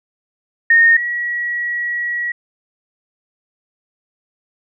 sine tone pair in turn, 1843 / 1920.1 Hz, A#6 / B6, -20 / -49 cents, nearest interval minor second, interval 71 cents, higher second, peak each -7 / -18 dBFS, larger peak first, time 0.7-0.97 / 0.97-2.32 s, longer second, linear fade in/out 5 ms, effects none

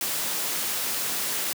white noise, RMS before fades -28 dBFS, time 0.01-1.53 s, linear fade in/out 2 ms, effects high-pass 150 Hz 12 dB/octave

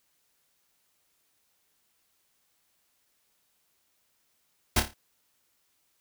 pink noise with echo, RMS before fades -22 dBFS, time 4.76-4.8 s, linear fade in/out 5 ms, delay 28 ms, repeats 5, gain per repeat -7 dB, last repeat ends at 4.94 s, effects white hiss -72 dBFS RMS until 6 s

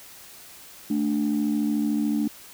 sine tone pair together, 220 / 293.7 Hz, A3 / D4, 0 / 0 cents, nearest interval perfect fourth, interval 500 cents, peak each -23 dBFS, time 0.9-2.28 s, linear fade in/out 5 ms, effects tanh soft clip ceiling -16 dBFS + white hiss -46 dBFS RMS until 2.53 s

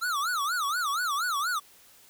square tone with vibrato, 1286 Hz, E6, 43 cents flat, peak -27 dBFS, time 0.01-1.6 s, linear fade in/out 20 ms, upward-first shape sine, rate 4.2 Hz, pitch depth 250 cents each way, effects white hiss -56 dBFS RMS until 2.09 s

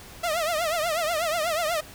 sawtooth tone with vibrato, 652 Hz, E5, 19 cents flat, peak -20 dBFS, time 0.23-1.81 s, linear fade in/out 10 ms, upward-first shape triangle, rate 8.2 Hz, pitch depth 160 cents each way, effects pink hiss -45 dBFS RMS until 1.94 s

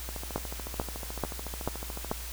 two click trains, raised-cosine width 1 ms, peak -14 / -24 dBFS, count 5 / 29, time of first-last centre 0.36-2.114 / 0.09-2.119 s, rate 2.28 / 13.8 Hz, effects added 58 Hz sine -39 dBFS peak until 2.32 s + white hiss -42 dBFS RMS until 2.32 s

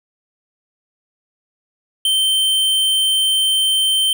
square tone, 3110 Hz, G7, 14 cents flat, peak -14 dBFS, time 2.05-4.13 s, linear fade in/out 2 ms, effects none

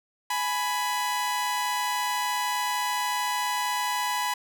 sawtooth tone pair together, 836.5 / 990 Hz, G#5 / B5, +12 / +4 cents, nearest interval minor third, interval 292 cents, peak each -27 / -23 dBFS, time 0.3-4.34 s, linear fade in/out 5 ms, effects none

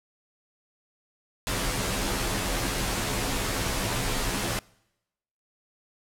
pink noise with comb filter, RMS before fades -28 dBFS, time 1.47-4.59 s, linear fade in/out 0 ms, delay 13 ms, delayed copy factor -0.95, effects noise-tail reverb RT60 0.9 s tail -25 dB re dry + low-pass 12000 Hz 12 dB/octave

